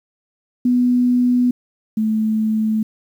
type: tone pair in turn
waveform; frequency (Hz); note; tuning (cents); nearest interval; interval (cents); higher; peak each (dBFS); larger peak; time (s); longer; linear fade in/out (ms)
sine; 246.9 / 218; B3 / A3; 0 / -16; major second; 216; first; -12 / -15; first; 0.65-1.51 / 1.97-2.83; neither; 5
effects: 8-bit